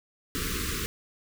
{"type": "band-stop noise", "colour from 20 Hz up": "pink", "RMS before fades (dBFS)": -31, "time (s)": [0.35, 0.86], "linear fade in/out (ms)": 0, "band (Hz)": [480, 1100], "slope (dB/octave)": 96, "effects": []}